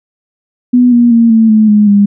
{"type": "tone with pitch steps", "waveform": "sine", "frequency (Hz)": [246.9, 238.9, 231.2, 223.7, 216.4, 209.4, 202.6], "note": ["B3", "A#3", "A#3", "A3", "A3", "G#3", "G#3"], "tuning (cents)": [0, 43, -14, 29, -29, 15, -43], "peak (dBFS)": -3, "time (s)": [0.73, 2.06], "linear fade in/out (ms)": 10, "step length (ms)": 190, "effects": []}